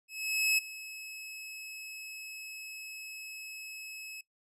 sawtooth tone with ADSR envelope, 2580 Hz, E7, 38 cents flat, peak -21 dBFS, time 0.08-4.21 s, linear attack 500 ms, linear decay 13 ms, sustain -18 dB, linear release 4 ms, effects noise-tail reverb RT60 0.1 s tail -20 dB re dry + resampled to 32000 Hz

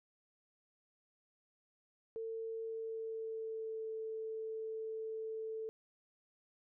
sine tone with pitch glide, 450 to 442 Hz, A4 to A4, +39 to +8 cents, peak -39 dBFS, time 2.16-5.69 s, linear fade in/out 0 ms, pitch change -31 cents, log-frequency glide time 2.52-3.88 s, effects none

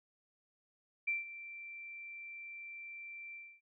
sine tone with ADSR envelope, 2349 Hz, D7, in tune, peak -30 dBFS, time 1.07-3.61 s, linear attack 12 ms, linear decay 160 ms, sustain -15 dB, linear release 270 ms, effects none

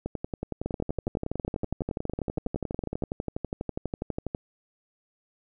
two click trains, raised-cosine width 2 ms, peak -17 / -16 dBFS, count 33 / 46, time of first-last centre 0.06-3.023 / 0.66-4.349 s, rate 10.8 / 12.2 Hz, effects none

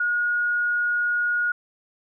sine tone, 1442 Hz, F#6, 45 cents flat, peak -20 dBFS, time 0-1.52 s, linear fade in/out 5 ms, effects none

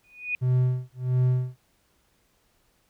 sine tone with exponential growth, 2473 Hz, D#7, 11 cents flat, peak -22 dBFS, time 0.04-0.35 s, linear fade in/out 1 ms, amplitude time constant 67 ms
triangle tone with tremolo, 126.7 Hz, B2, 45 cents sharp, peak -16 dBFS, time 0.41-1.58 s, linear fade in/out 20 ms, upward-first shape sine, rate 1.5 Hz, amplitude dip 100%
effects pink hiss -67 dBFS RMS until 2.89 s

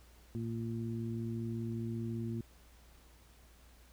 harmonic tone, 114.8 Hz, A#2, 26 cents flat, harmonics 1 / 2 / 3, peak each -38 / -39 / -44 dBFS, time 0.35-2.41 s, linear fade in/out 0 ms, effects added 59 Hz sine -59 dBFS peak until 3.92 s + pink hiss -64 dBFS RMS until 3.92 s

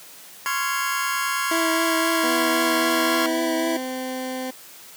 sawtooth chord, Db major seventh, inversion third, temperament just, 1039.4 / 1108.7 / 1385.9 / 1663.1 Hz, C6 / Db6 / F6 / Ab6, -12 / 0 / -14 / +2 cents, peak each -24 dBFS, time 0.46-3.26 s, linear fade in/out 0 ms
25% pulse tone with vibrato, 327.3 Hz, E4, 12 cents flat, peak -18 dBFS, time 1.51-3.77 s, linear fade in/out 5 ms, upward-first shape triangle, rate 3.8 Hz, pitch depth 19 cents each way
20% pulse tone with pitch glide, 246.5 to 257.9 Hz, B3 to C4, -3 to -25 cents, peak -22 dBFS, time 2.23-4.51 s, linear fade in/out 10 ms, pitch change +78 cents, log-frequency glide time 2.88-3.81 s
effects white hiss -44 dBFS RMS until 4.96 s + high-pass 150 Hz 12 dB/octave

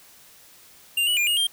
square tone with pitch steps, 2792 / 2938 / 2408 / 2863 / 3187 Hz, F7 / F#7 / D7 / F7 / G7, -1 / -13 / +43 / +42 / +28 cents, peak -20 dBFS, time 0.97-1.47 s, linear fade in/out 5 ms, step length 100 ms, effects white hiss -51 dBFS RMS until 1.52 s

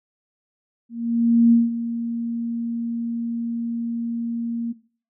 sine tone with ADSR envelope, 233.1 Hz, A#3, in tune, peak -10 dBFS, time 0.89-4.73 s, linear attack 630 ms, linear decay 180 ms, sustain -13 dB, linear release 18 ms, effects noise-tail reverb RT60 0.4 s tail -17 dB re dry

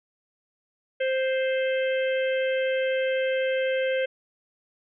harmonic tone, 524 Hz, C5, 2 cents sharp, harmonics 1 / 3 / 4 / 5 / 6, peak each -23 / -33 / -35 / -37 / -39 dBFS, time 1-4.06 s, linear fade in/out 10 ms, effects none

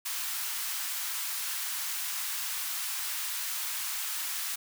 white high-pass noise, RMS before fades -34 dBFS, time 0.05-4.56 s, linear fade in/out 10 ms, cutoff 940 Hz, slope 24 dB/octave, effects none

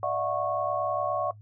sine tone cluster, 590 / 657 / 727 / 1100 Hz, D5 / E5 / F#5 / C#6, +8 / -6 / -31 / -14 cents, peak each -31 dBFS, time 0.03-1.31 s, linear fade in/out 2 ms, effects noise-tail reverb RT60 0.1 s tail -19 dB re dry + added 105 Hz sine -46 dBFS peak until 1.41 s

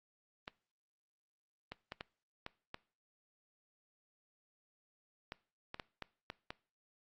clicks, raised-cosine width 0.3 ms, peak -26 dBFS, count 12, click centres 0.479 / 1.72 / 1.921 / 2.009 / 2.464 / 2.744 / 5.321 / 5.744 / 5.798 / 6.023 / 6.301 / 6.505 s, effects noise-tail reverb RT60 0.4 s tail -21 dB re dry + Opus 32 kbps

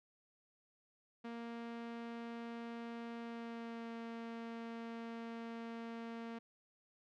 sawtooth tone with pitch glide, 233.1 to 230.3 Hz, A#3 to A#3, 0 to -21 cents, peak -40 dBFS, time 1.24-6.39 s, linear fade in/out 10 ms, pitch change -21 cents, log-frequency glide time 3.2-3.91 s, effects low-pass 3000 Hz 12 dB/octave

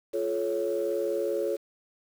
sine chord, F augmented, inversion none, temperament equal with one note detuned, 349.2 / 429.2 / 554.4 Hz, F4 / A4 / C#5, 0 / -43 / 0 cents, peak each -31 / -29 / -29 dBFS, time 0.13-1.57 s, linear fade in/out 20 ms, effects tanh soft clip ceiling -18 dBFS + 8-bit

